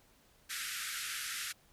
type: band-pass noise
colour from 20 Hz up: pink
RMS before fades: -40 dBFS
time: 0.49-1.53 s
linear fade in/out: 20 ms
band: 1300 to 13000 Hz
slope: 96 dB/octave
effects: pink hiss -66 dBFS RMS until 1.72 s